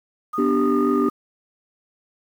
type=tone with vibrato; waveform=sine; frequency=1226 Hz; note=D#6; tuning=26 cents flat; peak=-24 dBFS; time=0.33-1.1 s; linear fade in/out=10 ms; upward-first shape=sine; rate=4 Hz; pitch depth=14 cents each way
type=chord; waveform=sine; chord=G major; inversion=first; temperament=equal; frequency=246.9 / 293.7 / 392 Hz; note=B3 / D4 / G4; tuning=0 / 0 / 0 cents; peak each=-20 dBFS; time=0.38-1.09 s; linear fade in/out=5 ms
effects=tanh soft clip ceiling -10 dBFS + 8-bit